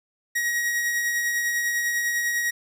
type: tone with tremolo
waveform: 45% pulse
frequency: 1897 Hz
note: A#6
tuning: 30 cents sharp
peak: -21 dBFS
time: 0.35-2.51 s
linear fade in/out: 10 ms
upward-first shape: triangle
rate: 10 Hz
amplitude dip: 35%
effects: none